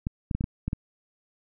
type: clicks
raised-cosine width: 5 ms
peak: -15 dBFS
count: 7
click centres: 0.069 / 0.312 / 0.35 / 0.409 / 0.441 / 0.68 / 0.731 s
effects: none